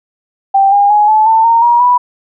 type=tone with pitch steps; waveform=sine; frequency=784 / 809.8 / 836.4 / 863.9 / 892.3 / 921.6 / 951.9 / 983.2 Hz; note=G5 / G#5 / G#5 / A5 / A5 / A#5 / A#5 / B5; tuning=0 / -44 / +12 / -32 / +24 / -20 / +36 / -8 cents; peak=-5 dBFS; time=0.54-1.98 s; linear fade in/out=10 ms; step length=180 ms; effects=none